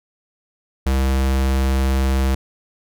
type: tone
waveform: square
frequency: 66.4 Hz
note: C2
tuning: 26 cents sharp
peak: -16 dBFS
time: 0.86-2.35 s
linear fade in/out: 5 ms
effects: none